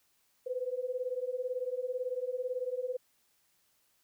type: beating tone pair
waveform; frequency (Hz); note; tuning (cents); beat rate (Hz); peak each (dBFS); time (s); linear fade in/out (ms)
sine; 493.9 / 511.9; B4 / C5; 0 / -38; 18; -36 / -35; 0.46-2.97; 10
effects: white hiss -72 dBFS RMS until 4.03 s

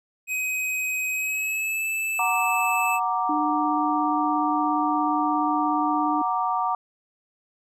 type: tone with pitch glide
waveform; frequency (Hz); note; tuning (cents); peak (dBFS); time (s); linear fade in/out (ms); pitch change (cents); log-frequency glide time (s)
square; 2522 to 2629; D#7 to E7; +23 to -5; -25; 0.27-3; 50; +72; 1.11-1.86
type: chord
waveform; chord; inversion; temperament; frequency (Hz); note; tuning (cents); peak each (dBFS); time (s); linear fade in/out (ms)
sine; Gb augmented; none; equal; 740 / 932.3 / 1174.7; Gb5 / Bb5 / D6; 0 / 0 / 0; -26; 2.19-6.75; 2
type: tone with vibrato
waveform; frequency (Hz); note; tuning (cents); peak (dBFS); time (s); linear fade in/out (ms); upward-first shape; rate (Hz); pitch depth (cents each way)
sine; 300; D4; +37; -25; 3.29-6.22; 5; sine; 17; 9
effects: none

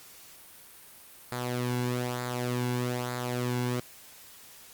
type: tone with flanger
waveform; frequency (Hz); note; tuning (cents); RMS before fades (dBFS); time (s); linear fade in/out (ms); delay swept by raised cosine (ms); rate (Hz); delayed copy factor
sawtooth; 123.47; B2; 0; -31; 1.32-3.8; 0; 0.34 to 1.64; 1.1; -0.6
effects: white hiss -51 dBFS RMS until 4.73 s + Opus 48 kbps

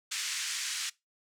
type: band-pass noise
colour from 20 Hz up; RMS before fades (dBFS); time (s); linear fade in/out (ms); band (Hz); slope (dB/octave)
white; -35; 0.11-0.9; 10; 1500 to 7900; 24
effects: noise-tail reverb RT60 0.2 s tail -21 dB re dry

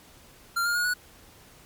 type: tone with pitch steps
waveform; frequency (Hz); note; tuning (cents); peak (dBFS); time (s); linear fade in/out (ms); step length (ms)
square; 1385 / 1412.5 / 1440.5 / 1469.1; F6 / F6 / F#6 / F#6; -15 / +19 / -47 / -13; -24; 0.56-0.94; 10; 95
effects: pink hiss -53 dBFS RMS until 1.65 s + MP3 96 kbps

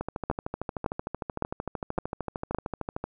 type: two click trains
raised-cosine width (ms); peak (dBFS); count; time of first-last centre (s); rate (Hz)
1; -12 / -17; 5 / 41; 0.3-2.547 / 0.01-3.04; 1.78 / 13.2
effects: none

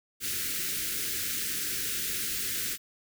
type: band-stop noise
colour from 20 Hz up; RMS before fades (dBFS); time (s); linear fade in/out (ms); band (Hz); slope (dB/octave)
white; -32; 0.2-2.78; 50; 460 to 1400; 48
effects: none

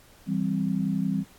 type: chord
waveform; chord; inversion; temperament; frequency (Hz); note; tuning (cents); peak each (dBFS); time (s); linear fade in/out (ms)
sine; C major; first; equal; 164.81 / 196 / 261.6; E3 / G3 / C4; 0 / 0 / 0; -29 / -26 / -30; 0.26-1.25; 50
effects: pink hiss -55 dBFS RMS until 1.38 s + AAC 64 kbps

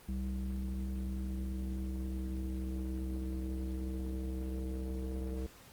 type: tone with low-pass filter sweep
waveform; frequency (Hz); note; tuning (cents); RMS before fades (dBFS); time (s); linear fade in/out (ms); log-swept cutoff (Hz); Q
square; 64.5; C2; -24; -37; 0.08-5.47; 10; 230 to 440; 2.6
effects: pink hiss -57 dBFS RMS until 5.72 s + Opus 32 kbps

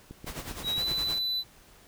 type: click train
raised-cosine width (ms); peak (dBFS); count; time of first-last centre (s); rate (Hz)
3; -29; 7; 0.11-0.914; 7.46
type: noise with tremolo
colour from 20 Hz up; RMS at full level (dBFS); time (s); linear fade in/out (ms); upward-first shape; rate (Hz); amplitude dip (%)
pink; -37; 0.26-1.19; 10; sine; 9.7; 65
type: tone with pitch glide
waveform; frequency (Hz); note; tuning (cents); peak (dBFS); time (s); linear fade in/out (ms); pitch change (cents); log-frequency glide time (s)
triangle; 3845 to 3990; B7 to B7; -47 to +17; -26; 0.63-1.44; 50; +64; 0.75-0.82
effects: pink hiss -56 dBFS RMS until 1.87 s

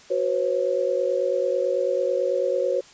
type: chord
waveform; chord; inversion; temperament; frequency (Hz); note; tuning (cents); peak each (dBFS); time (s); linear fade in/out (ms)
sine; F# suspended fourth; none; equal with one note detuned; 370 / 493.9 / 543; F#4 / B4 / C#5; 0 / 0 / -36; -27 / -25 / -23; 0.1-2.81; 10
effects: white hiss -49 dBFS RMS until 2.93 s + resampled to 16000 Hz

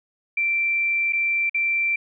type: tone with dropouts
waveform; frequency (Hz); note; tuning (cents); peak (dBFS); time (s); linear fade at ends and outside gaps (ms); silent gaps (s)
sine; 2349; D7; 0; -19; 0.37-1.96; 5; 1.125-1.131 / 1.496-1.544
effects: none

